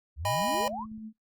sine exponential sweep, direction up, 65.41 to 1169 Hz, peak -33 dBFS, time 0.16-0.86 s, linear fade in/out 50 ms
square chord, G# minor, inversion second, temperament equal with one note detuned, 622.3 / 813.5 / 987.8 Hz, D#5 / G#5 / B5, 0 / -36 / 0 cents, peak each -32 dBFS, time 0.25-0.68 s, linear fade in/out 2 ms
click train, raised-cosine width 5 ms, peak -40 dBFS, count 10, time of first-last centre 0.42-0.979 s, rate 16.1 Hz
sine tone with tremolo, 218.4 Hz, A3, 13 cents flat, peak -37 dBFS, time 0.49-1.13 s, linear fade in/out 50 ms, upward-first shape sine, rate 9.3 Hz, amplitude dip 30%
effects noise-tail reverb RT60 0.1 s tail -18 dB re dry + Opus 48 kbps

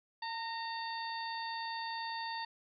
harmonic tone with a mistuned harmonic, 909 Hz, A#5, 44 cents flat, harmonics 1 / 2 / 3 / 4 / 5, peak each -39 / -44 / -52 / -49 / -45 dBFS, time 0.22-2.45 s, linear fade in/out 5 ms, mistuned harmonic 2, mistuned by +32 cents, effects none

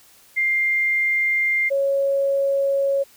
sine tone pair in turn, 2100 / 552.4 Hz, C7 / C#5, +6 / -6 cents, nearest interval octave + major seventh, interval 2312 cents, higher first, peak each -17 dBFS, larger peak neither, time 0.36-1.7 / 1.7-3.04 s, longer neither, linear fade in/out 20 ms, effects white hiss -52 dBFS RMS until 3.16 s

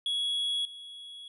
triangle tone with level steps, 3348 Hz, G#7, 13 cents sharp, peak -26 / -41 dBFS, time 0.06-1.28 s, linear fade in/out 2 ms, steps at 0.65 s, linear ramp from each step 2 ms, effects resampled to 32000 Hz

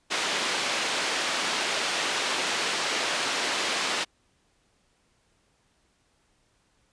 white band-pass noise, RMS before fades -28 dBFS, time 0.1-4.05 s, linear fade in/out 20 ms, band 290 to 4000 Hz, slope 12 dB/octave, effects pink hiss -68 dBFS RMS until 6.92 s + resampled to 22050 Hz

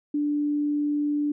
sine tone, 293.6 Hz, D4, in tune, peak -22 dBFS, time 0.14-1.32 s, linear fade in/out 5 ms, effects none

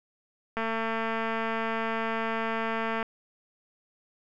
click train, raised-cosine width 0.5 ms, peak -16 dBFS, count 554, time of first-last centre 0.57-3.028 s, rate 225 Hz, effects none

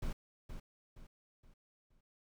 brown noise with echo, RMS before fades -37 dBFS, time 0.02-0.13 s, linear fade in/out 5 ms, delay 470 ms, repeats 4, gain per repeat -8 dB, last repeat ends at 2.01 s, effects none

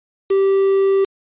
triangle tone with quantisation, 389.9 Hz, G4, 9 cents flat, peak -10 dBFS, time 0.3-1.05 s, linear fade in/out 10 ms, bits 5, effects resampled to 8000 Hz

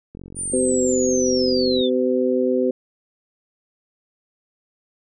click train, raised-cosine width 3 ms, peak -25 dBFS, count 77, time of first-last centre 0.15-1.809 s, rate 45.8 Hz
sine linear sweep, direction down, 9397 to 3398 Hz, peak -24 dBFS, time 0.35-1.9 s, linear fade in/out 50 ms
harmonic tone, 127.2 Hz, C3, 48 cents flat, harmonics 2 / 3 / 4, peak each -21 / -21 / -21 dBFS, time 0.53-2.71 s, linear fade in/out 5 ms
effects none

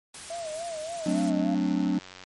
white noise, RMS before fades -41 dBFS, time 0.14-1.3 s, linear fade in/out 5 ms
sine tone with vibrato, 651 Hz, E5, 22 cents flat, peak -32 dBFS, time 0.3-1.55 s, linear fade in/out 5 ms, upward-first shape sine, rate 3.5 Hz, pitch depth 100 cents each way
triangle chord, D dominant seventh, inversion first, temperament equal, 185 / 220 / 261.6 / 293.7 Hz, F#3 / A3 / C4 / D4, 0 / 0 / 0 / 0 cents, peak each -26 / -30 / -27 / -25 dBFS, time 1.06-1.99 s, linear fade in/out 5 ms
click train, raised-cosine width 0.2 ms, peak -26 dBFS, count 110, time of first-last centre 1.06-2.237 s, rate 92.6 Hz
effects MP3 48 kbps

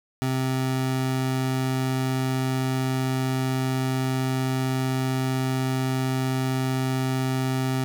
25% pulse tone, 130.81 Hz, C3, in tune, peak -19 dBFS, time 0.22-7.84 s, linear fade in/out 0 ms, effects 10-bit

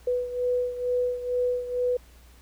sine beating tone pair, 493.9 / 496.1 Hz, B4 / B4, 0 / +8 cents, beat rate 2.2 Hz, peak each -25 / -30 dBFS, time 0.07-1.97 s, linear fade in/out 5 ms, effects added 60 Hz sine -50 dBFS peak until 2.41 s + pink hiss -57 dBFS RMS until 2.41 s

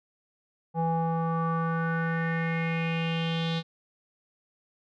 square tone with low-pass filter sweep, 164.81 Hz, E3, in tune, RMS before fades -28 dBFS, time 0.74-3.63 s, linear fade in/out 50 ms, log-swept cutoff 770 to 3800 Hz, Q 5, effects none

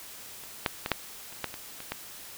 clicks, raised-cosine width 0.3 ms, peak -30 / -8 / -14 / -7 / -30 / -13 / -22 / -24 / -15 dBFS, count 9, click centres 0.437 / 0.662 / 0.861 / 0.917 / 1.326 / 1.443 / 1.541 / 1.804 / 1.92 s, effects white hiss -45 dBFS RMS until 2.37 s

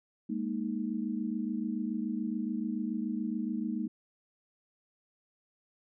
sine chord, Ab suspended second, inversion none, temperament equal with one note detuned, 206.1 / 233.1 / 311.1 Hz, Ab3 / Bb3 / Eb4, -13 / 0 / 0 cents, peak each -35 / -34 / -37 dBFS, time 0.29-3.88 s, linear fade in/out 10 ms, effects none

